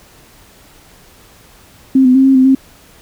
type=tone with pitch steps; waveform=sine; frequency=264.9 / 253.5 / 266 / 268.2 / 259.6 / 266.4 Hz; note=C4 / B3 / C4 / C4 / C4 / C4; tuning=+22 / +45 / +29 / +43 / -13 / +31 cents; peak=-5 dBFS; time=1.95-2.55 s; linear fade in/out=5 ms; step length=100 ms; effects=pink hiss -44 dBFS RMS until 3.01 s